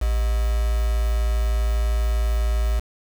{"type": "tone with quantisation", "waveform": "sine", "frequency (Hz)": 56.3, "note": "A1", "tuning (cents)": 40, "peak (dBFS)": -18, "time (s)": [0.01, 2.8], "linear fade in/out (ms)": 10, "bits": 5, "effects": []}